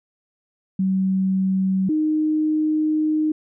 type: tone pair in turn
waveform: sine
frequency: 190 / 308.9 Hz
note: F#3 / D#4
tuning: +46 / -12 cents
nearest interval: minor sixth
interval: 842 cents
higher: second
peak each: -17 dBFS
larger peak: neither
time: 0.79-1.89 / 1.89-3.32 s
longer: second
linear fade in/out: 5 ms
effects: none